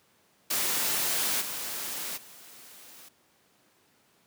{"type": "noise with level steps", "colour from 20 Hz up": "white", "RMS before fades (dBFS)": [-28, -35, -50], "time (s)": [0.5, 3.09], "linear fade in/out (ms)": 10, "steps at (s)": [1.4, 2.16], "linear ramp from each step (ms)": 20, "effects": ["pink hiss -65 dBFS RMS until 4.26 s", "high-pass 150 Hz 12 dB/octave"]}